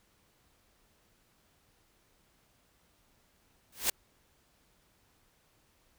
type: noise with exponential growth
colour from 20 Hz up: white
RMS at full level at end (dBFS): -24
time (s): 3.72-3.9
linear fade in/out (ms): 5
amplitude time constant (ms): 39
effects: pink hiss -69 dBFS RMS until 5.98 s